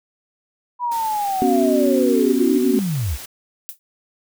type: linear sweep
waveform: sine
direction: down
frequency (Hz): 987.8 to 55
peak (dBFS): -19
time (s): 0.79-3.18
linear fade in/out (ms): 50
type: noise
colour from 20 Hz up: white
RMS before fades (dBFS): -35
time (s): 0.91-3.26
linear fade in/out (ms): 10
type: chord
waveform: sine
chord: B suspended second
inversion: none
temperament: equal with one note detuned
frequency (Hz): 246.9 / 277.2 / 373.6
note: B3 / C#4 / F#4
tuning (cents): 0 / 0 / +17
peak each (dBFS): -19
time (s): 1.42-2.79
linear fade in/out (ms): 0
type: noise with exponential decay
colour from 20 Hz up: violet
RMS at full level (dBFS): -27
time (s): 3.69-3.79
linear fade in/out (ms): 0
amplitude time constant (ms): 20
effects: none